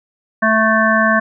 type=harmonic tone; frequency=220 Hz; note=A3; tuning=in tune; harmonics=1 / 3 / 5 / 7 / 8; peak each=-17 / -17 / -17 / -17 / -17 dBFS; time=0.42-1.2 s; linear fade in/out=10 ms; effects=none